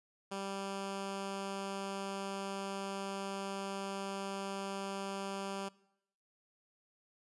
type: tone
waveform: 10% pulse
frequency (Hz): 196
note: G3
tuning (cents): 0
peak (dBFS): -30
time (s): 0.31-5.69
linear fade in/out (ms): 10
effects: noise-tail reverb RT60 0.8 s tail -22 dB re dry + resampled to 24000 Hz